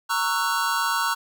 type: chord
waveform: square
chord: F# dominant seventh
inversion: first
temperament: just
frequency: 925 / 1110 / 1332 / 1480 Hz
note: A#5 / C#6 / E6 / F#6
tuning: -14 / +2 / +18 / 0 cents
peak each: -28 dBFS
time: 0.09-1.15 s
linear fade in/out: 20 ms
effects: none